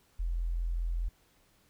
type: tone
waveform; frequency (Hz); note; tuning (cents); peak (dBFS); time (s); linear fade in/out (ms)
sine; 42.44; F1; -49; -29; 0.19-1.09; 10
effects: pink hiss -67 dBFS RMS until 1.69 s